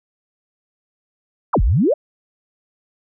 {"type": "exponential two-way sweep", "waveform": "sine", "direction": "down then up", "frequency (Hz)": [1568, 38.89, 666], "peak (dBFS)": -12, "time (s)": [1.53, 1.94], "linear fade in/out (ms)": 10, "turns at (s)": 1.62, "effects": []}